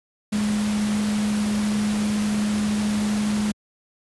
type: tone in noise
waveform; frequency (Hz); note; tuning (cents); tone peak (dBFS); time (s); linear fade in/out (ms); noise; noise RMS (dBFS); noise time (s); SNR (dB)
sine; 210; G#3; +19; -20; 0.32-3.52; 10; pink; -31; 0.32-3.52; +8
effects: high-pass 80 Hz 12 dB/octave + resampled to 24000 Hz